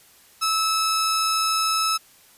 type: tone pair together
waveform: sawtooth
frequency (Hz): 1303 / 2606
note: E6 / E7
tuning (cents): -20 / -20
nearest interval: octave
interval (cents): 1200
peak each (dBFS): -17 / -19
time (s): 0.41-1.98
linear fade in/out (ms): 20
effects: white hiss -53 dBFS RMS until 2.37 s + resampled to 32000 Hz